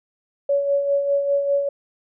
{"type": "tone with tremolo", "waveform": "sine", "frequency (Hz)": 563, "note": "C#5", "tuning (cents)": 27, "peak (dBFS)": -15, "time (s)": [0.49, 1.69], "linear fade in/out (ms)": 5, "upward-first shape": "sine", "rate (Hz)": 5, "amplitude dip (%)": 50, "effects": []}